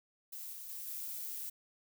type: noise with level steps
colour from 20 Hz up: violet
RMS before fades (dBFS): -45 / -47 / -44 / -42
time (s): 0.32-1.5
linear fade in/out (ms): 10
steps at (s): 0.53 / 0.69 / 0.87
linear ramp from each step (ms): 5
effects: none